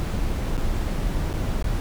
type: noise with dropouts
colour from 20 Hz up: brown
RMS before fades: -24 dBFS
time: 0-1.8 s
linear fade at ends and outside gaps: 0 ms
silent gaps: 0.569-0.578 / 1.329-1.338 / 1.626-1.642 s
effects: none